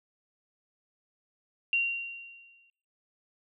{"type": "tone with exponential decay", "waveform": "sine", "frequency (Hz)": 2760, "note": "F7", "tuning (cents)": -21, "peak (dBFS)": -22, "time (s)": [1.73, 2.7], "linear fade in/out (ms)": 1, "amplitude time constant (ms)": 210, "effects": ["noise-tail reverb RT60 0.8 s tail -25 dB re dry"]}